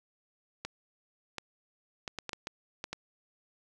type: clicks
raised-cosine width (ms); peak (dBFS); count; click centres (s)
0.2; -19; 9; 0.65 / 1.383 / 2.078 / 2.187 / 2.293 / 2.332 / 2.471 / 2.841 / 2.93
effects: none

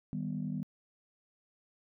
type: chord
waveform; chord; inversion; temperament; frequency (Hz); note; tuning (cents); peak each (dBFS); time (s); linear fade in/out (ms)
sine; Eb augmented; none; equal; 155.56 / 196 / 246.9; Eb3 / G3 / B3; 0 / 0 / 0; -37 / -37 / -38; 0.13-0.63; 0
effects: tanh soft clip ceiling -25 dBFS

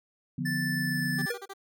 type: chord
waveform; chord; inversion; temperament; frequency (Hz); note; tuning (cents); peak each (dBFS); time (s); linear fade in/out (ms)
sine; B diminished; first; equal; 146.83 / 174.61 / 246.9; D3 / F3 / B3; 0 / 0 / 0; -33; 0.38-1.26; 5
type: tone with pitch glide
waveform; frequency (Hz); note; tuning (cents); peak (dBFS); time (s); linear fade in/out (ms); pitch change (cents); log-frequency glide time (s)
square; 1760 to 1747.8; A6 to A6; 0 to -12; -31; 0.45-1.32; 10; -12; 0.62-1.05
type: tone bursts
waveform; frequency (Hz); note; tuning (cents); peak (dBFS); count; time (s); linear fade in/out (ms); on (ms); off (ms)
15% pulse; 392; G4; 0; -32; 5; 1.18-1.536; 10; 44; 34
type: tone with exponential decay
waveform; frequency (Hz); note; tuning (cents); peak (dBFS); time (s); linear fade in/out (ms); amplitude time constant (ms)
square; 478.6; A#4; +46; -29; 1.3-1.48; 5; 39
effects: none

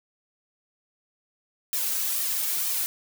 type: noise with flanger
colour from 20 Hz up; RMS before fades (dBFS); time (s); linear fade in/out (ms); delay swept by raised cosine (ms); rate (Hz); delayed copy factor
blue; -27; 1.73-2.86; 0; 1.6 to 3.2; 2.1; +0.9
effects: none

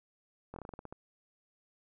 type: slowing click train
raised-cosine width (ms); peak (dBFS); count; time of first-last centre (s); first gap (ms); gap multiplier
1; -30; 10; 0.54-0.925; 22; 1.16
effects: none

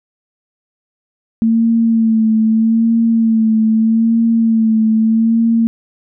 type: tone with vibrato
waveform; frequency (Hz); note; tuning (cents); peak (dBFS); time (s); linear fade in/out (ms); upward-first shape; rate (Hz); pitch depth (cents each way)
sine; 224.5; A3; +35; -9; 1.42-5.67; 0; sine; 0.8; 36
effects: none

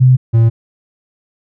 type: tone pair in turn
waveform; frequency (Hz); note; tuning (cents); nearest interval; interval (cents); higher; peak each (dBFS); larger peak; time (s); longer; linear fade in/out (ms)
sine / triangle; 128.4 / 114.39; C3 / A#2; -32 / -32; major second; 200; first; -4; neither; 0-0.17 / 0.33-0.5; neither; 20
effects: none

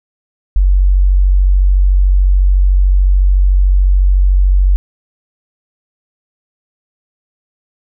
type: tone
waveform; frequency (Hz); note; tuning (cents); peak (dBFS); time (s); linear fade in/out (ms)
sine; 46.88; F#1; +23; -6; 0.56-4.76; 0
effects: none

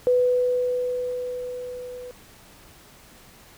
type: tone with level ramp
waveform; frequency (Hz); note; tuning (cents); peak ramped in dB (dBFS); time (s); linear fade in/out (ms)
sine; 496.9; B4; +11; -15 to -35; 0.07-2.11; 0
effects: pink hiss -50 dBFS RMS until 3.57 s

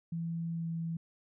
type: tone with pitch glide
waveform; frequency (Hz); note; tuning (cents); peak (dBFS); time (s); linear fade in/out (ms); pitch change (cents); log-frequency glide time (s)
sine; 166.7 to 165.36; E3 to E3; +20 to +6; -33; 0.12-0.97; 5; -14; 0.53-0.68
effects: none

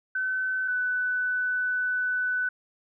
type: tone pair in turn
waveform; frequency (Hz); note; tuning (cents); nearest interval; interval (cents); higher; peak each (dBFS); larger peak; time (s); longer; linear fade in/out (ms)
sine; 1521 / 1496.6; F#6 / F#6; +47 / +19; unison; 28; first; -25 / -24; second; 0.15-0.68 / 0.68-2.49; second; 5
effects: none

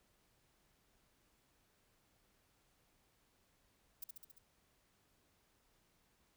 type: noise with echo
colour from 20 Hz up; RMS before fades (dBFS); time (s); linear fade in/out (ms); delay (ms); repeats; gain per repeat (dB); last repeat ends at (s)
violet; -45; 4.02-4.04; 5; 69; 5; -3; 4.385
effects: pink hiss -75 dBFS RMS until 6.36 s

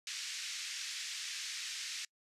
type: band-pass noise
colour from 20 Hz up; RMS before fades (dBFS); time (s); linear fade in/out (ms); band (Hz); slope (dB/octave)
white; -42; 0.07-2.05; 2; 1800 to 6700; 24
effects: noise-tail reverb RT60 0.1 s tail -26 dB re dry + resampled to 32000 Hz

